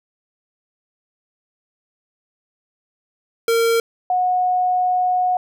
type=tone pair in turn; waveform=square / sine; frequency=459.7 / 729.7 Hz; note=A#4 / F#5; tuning=-24 / -24 cents; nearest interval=minor sixth; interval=800 cents; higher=second; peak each=-15 dBFS; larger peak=neither; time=3.48-3.8 / 4.1-5.37 s; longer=second; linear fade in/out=2 ms; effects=none